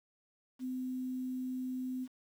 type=tone with quantisation; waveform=sine; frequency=255.7 Hz; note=C4; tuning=40 cents flat; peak=-35 dBFS; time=0.59-2.08 s; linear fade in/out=50 ms; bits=10; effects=none